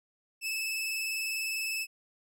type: tone with vibrato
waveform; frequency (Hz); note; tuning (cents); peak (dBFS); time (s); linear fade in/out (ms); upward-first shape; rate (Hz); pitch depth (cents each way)
sawtooth; 2615; E7; -15; -28; 0.41-1.87; 50; triangle; 20; 40
effects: none